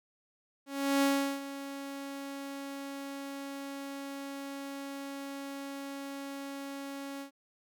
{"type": "tone with ADSR envelope", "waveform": "sawtooth", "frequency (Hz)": 277.2, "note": "C#4", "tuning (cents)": 0, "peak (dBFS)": -20, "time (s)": [0.66, 7.31], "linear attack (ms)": 360, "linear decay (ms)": 380, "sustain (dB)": -15, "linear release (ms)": 100, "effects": []}